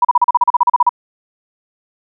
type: tone bursts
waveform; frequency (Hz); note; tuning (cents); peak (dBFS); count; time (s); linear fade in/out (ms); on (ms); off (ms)
sine; 973; B5; -26; -6; 14; 0.02-0.893; 5; 28; 37
effects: none